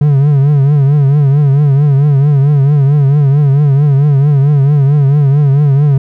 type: tone with vibrato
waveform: triangle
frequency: 142 Hz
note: C#3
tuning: 42 cents sharp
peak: -3 dBFS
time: 0.01-5.98 s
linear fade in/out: 5 ms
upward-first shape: triangle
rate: 4.5 Hz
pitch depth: 110 cents each way
effects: none